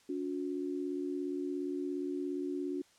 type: tone pair together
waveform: sine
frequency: 284.3 / 361.5 Hz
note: C#4 / F#4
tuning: +44 / -40 cents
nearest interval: major third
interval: 416 cents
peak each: -36 / -37 dBFS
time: 0.09-2.82 s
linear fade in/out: 5 ms
effects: white hiss -65 dBFS RMS until 2.98 s + low-pass 8000 Hz 12 dB/octave